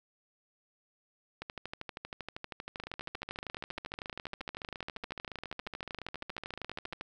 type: two click trains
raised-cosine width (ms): 0.3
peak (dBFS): -23 / -24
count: 72 / 60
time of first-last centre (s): 1.42-7.011 / 2.8-6.926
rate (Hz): 12.7 / 14.3
effects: none